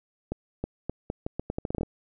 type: accelerating click train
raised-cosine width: 2 ms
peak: -16 dBFS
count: 14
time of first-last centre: 0.32-1.832 s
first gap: 320 ms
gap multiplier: 0.8
effects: none